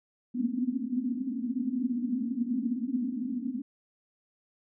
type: band-pass noise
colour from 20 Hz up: white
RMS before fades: -31 dBFS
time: 0.34-3.62 s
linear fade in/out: 10 ms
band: 230 to 260 Hz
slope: 96 dB/octave
effects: none